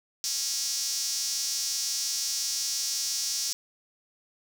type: tone with high-pass filter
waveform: sawtooth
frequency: 274.3 Hz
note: C#4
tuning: 18 cents flat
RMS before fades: -30 dBFS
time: 0.24-3.53 s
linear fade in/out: 0 ms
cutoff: 5500 Hz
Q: 3.9
effects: none